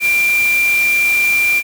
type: tone in noise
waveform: sine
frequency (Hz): 2375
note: D7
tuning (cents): +19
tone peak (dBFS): -11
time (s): 0-1.63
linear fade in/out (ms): 50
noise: white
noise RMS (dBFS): -25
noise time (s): 0-1.63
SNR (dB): +11
effects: none